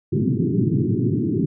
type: band-pass noise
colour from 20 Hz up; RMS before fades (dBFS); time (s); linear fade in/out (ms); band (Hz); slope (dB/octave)
pink; -20; 0.12-1.46; 10; 100 to 400; 96
effects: none